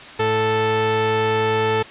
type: tone pair together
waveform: sawtooth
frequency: 110 / 440 Hz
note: A2 / A4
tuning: 0 / 0 cents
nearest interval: 2 octaves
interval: 2400 cents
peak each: -21 / -13 dBFS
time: 0.19-1.83 s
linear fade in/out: 10 ms
effects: white hiss -38 dBFS RMS until 1.9 s + resampled to 8000 Hz